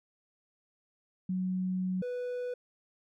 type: tone pair in turn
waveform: sine / triangle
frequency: 185 / 493.9 Hz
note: F#3 / B4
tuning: 0 / 0 cents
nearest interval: octave + perfect fourth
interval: 1700 cents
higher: second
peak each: -29 / -31 dBFS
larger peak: first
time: 1.29-2.02 / 2.02-2.54 s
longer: first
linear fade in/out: 5 ms
effects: none